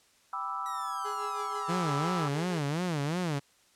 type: chord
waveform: sine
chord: E minor seventh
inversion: first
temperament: equal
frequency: 784 / 987.8 / 1174.7 / 1318.5 Hz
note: G5 / B5 / D6 / E6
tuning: 0 / 0 / 0 / 0 cents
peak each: -41 / -38 / -39 / -35 dBFS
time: 0.33-2.28 s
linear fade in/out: 2 ms
type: linear sweep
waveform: 5% pulse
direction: down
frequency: 1938 to 345.7 Hz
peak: -34 dBFS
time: 0.66-2.22 s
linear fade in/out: 0 ms
type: tone with tremolo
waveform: 35% pulse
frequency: 415.3 Hz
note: G#4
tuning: in tune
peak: -35 dBFS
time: 1.04-2.6 s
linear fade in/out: 20 ms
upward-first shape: triangle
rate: 6.1 Hz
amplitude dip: 75%
type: tone with vibrato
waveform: sawtooth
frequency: 160.2 Hz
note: E3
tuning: 49 cents flat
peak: -25 dBFS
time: 1.68-3.4 s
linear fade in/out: 20 ms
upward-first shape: sine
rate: 2.8 Hz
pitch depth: 230 cents each way
effects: white hiss -64 dBFS RMS until 3.75 s + low-pass 9000 Hz 12 dB/octave